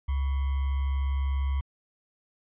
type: tone with sample-and-hold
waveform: sine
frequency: 68.5 Hz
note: C#2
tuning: 20 cents flat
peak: -24 dBFS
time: 0.08-1.61 s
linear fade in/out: 10 ms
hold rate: 1050 Hz
effects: resampled to 8000 Hz